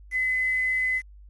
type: tone with quantisation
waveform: sine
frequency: 2026 Hz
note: B6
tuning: 44 cents sharp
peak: -22 dBFS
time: 0.11-1.02 s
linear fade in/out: 50 ms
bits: 8
effects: added 50 Hz sine -45 dBFS peak until 1.29 s + AAC 32 kbps